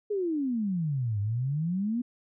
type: exponential two-way sweep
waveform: sine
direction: down then up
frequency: 427.5 to 99.1 to 249.5 Hz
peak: -26 dBFS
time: 0.1-2.02 s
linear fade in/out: 10 ms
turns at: 1.2 s
effects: none